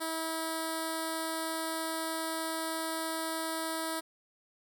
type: tone with notch filter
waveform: 5% pulse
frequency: 323.2 Hz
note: E4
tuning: 34 cents flat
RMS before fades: -35 dBFS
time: 0-4.01 s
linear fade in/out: 20 ms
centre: 2600 Hz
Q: 0.76
effects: none